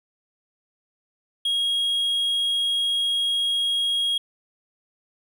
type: tone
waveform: triangle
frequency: 3282 Hz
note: G#7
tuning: 21 cents flat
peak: -19 dBFS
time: 1.45-4.18 s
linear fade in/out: 5 ms
effects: none